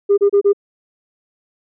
sine tone bursts, 403.1 Hz, G4, 48 cents sharp, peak -7 dBFS, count 4, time 0.09-0.532 s, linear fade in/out 20 ms, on 88 ms, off 30 ms, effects tanh soft clip ceiling -6 dBFS

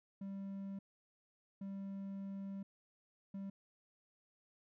triangle tone bursts at uneven times, 196 Hz, G3, in tune, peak -40 dBFS, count 3, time 0.21-0.79 / 1.61-2.63 / 3.34-3.5 s, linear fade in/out 5 ms, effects none

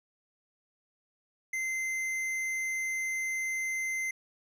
sine tone with tanh clipping, 2073 Hz, C7, 17 cents flat, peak -32 dBFS, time 1.53-4.11 s, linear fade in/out 5 ms, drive 12 dB, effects none

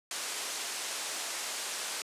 white low-pass noise, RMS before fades -37 dBFS, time 0.11-2.02 s, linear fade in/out 2 ms, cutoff 9300 Hz, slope 24 dB/octave, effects high-pass 400 Hz 12 dB/octave + resampled to 32000 Hz

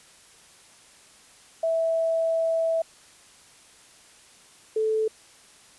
sine tone pair in turn, 655 / 437.3 Hz, E5 / A4, -11 / -11 cents, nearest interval perfect fifth, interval 700 cents, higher first, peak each -21 dBFS, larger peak neither, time 1.63-2.82 / 4.76-5.08 s, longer first, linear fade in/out 5 ms, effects white hiss -53 dBFS RMS until 5.78 s + resampled to 24000 Hz

